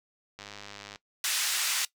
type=click train; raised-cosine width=0.2 ms; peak=-25 dBFS; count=59; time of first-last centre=0.39-0.959 s; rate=102 Hz
type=band-pass noise; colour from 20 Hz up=white; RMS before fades=-29 dBFS; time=1.24-1.85 s; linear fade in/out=2 ms; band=1400 to 7900 Hz; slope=12 dB/octave
effects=noise-tail reverb RT60 0.1 s tail -19 dB re dry